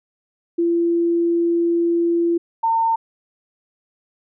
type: tone pair in turn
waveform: sine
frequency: 340 / 907.7 Hz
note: F4 / A#5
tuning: -46 / -46 cents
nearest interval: octave + perfect fourth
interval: 1700 cents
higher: second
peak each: -15 dBFS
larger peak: neither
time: 0.58-2.38 / 2.63-2.96 s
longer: first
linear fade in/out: 10 ms
effects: none